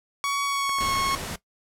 sawtooth tone with pitch glide, 1124 to 1093.9 Hz, C#6 to C#6, +24 to -23 cents, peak -20 dBFS, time 0.24-1.15 s, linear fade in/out 0 ms, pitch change -47 cents, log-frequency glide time 0.45-0.93 s
clicks, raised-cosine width 0.5 ms, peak -22 dBFS, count 4, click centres 0.694 / 0.786 / 0.887 / 0.954 s
pink noise, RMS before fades -33 dBFS, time 0.8-1.36 s, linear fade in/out 5 ms
effects noise-tail reverb RT60 0.1 s tail -17 dB re dry + low-pass 12000 Hz 12 dB/octave

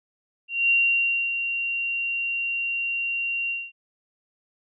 sine tone with ADSR envelope, 2760 Hz, F7, 21 cents flat, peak -16 dBFS, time 0.48-3.72 s, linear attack 220 ms, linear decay 610 ms, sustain -8 dB, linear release 220 ms, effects none

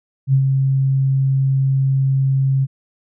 sine tone with ADSR envelope, 134.8 Hz, C#3, 48 cents flat, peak -9 dBFS, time 0.27-2.67 s, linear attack 63 ms, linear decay 81 ms, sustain -4 dB, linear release 37 ms, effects none

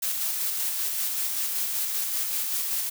blue noise with tremolo, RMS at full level -27 dBFS, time 0.02-2.9 s, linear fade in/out 10 ms, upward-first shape square, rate 5.2 Hz, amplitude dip 25%, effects none

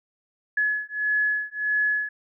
sine beating tone pair, 1699 / 1700.6 Hz, G#6 / G#6, +39 / +41 cents, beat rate 1.6 Hz, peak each -25 dBFS, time 0.57-2.09 s, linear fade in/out 5 ms, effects none

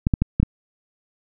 clicks, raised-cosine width 5 ms, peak -5 dBFS, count 5, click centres 0.069 / 0.138 / 0.22 / 0.4 / 0.43 s, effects none

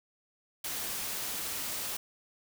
white noise, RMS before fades -36 dBFS, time 0.64-1.97 s, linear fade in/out 5 ms, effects none

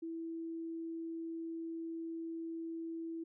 sine tone, 329.2 Hz, E4, 2 cents flat, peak -39 dBFS, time 0.02-3.24 s, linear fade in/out 10 ms, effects none

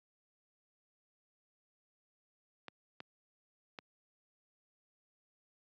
clicks, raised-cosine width 0.3 ms, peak -28 dBFS, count 3, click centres 2.683 / 3.004 / 3.788 s, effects high-pass 150 Hz 12 dB/octave + resampled to 16000 Hz

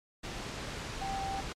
sine tone in noise, 781 Hz, G5, 7 cents flat, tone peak -34 dBFS, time 1.01-1.41 s, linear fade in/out 10 ms, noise pink, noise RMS -39 dBFS, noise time 0.23-1.53 s, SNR +2 dB, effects low-pass 6000 Hz 12 dB/octave + MP3 64 kbps

